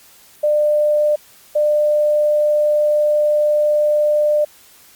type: tone bursts at uneven times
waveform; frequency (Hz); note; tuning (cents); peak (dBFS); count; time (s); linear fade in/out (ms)
sine; 598; D5; +31; -12; 2; 0.43-1.16 / 1.55-4.45; 10
effects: white hiss -47 dBFS RMS until 4.95 s + Opus 48 kbps